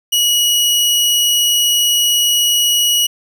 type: tone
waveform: sawtooth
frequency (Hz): 2913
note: F#7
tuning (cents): -28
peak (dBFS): -8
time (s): 0.12-3.07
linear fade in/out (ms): 10
effects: none